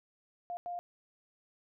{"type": "tone bursts at uneven times", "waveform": "sine", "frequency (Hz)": 703, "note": "F5", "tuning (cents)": 11, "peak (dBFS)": -36, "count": 2, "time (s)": [[0.5, 0.57], [0.66, 0.79]], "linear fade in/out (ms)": 0, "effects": []}